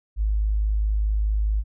sine tone, 52.4 Hz, G#1, 16 cents sharp, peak -19 dBFS, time 0.16-1.64 s, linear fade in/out 50 ms, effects none

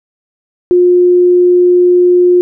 sine tone, 356.9 Hz, F4, 38 cents sharp, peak -4 dBFS, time 0.71-2.41 s, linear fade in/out 0 ms, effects none

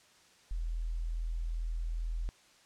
sine tone, 41.2 Hz, E1, in tune, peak -32 dBFS, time 0.51-2.29 s, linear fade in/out 0 ms, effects white hiss -62 dBFS RMS until 2.65 s + low-pass 7000 Hz 12 dB/octave

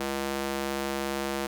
square tone with high-pass filter, 68.8 Hz, C#2, 12 cents flat, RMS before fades -31 dBFS, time 0-1.47 s, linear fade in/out 5 ms, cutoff 310 Hz, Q 0.82, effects none

